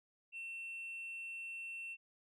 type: tone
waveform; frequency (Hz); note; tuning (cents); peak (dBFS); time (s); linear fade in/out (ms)
sine; 2700; E7; +41; -40; 0.32-1.97; 50
effects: tanh soft clip ceiling -42 dBFS